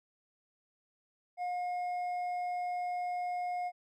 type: tone with hard clipping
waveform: sine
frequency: 716 Hz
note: F5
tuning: 43 cents sharp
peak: -34 dBFS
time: 1.37-3.72 s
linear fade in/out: 50 ms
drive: 4 dB
effects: none